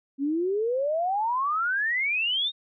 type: exponential sweep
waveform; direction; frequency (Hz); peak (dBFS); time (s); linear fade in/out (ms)
sine; up; 267.7 to 3755; -23; 0.18-2.52; 50
effects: none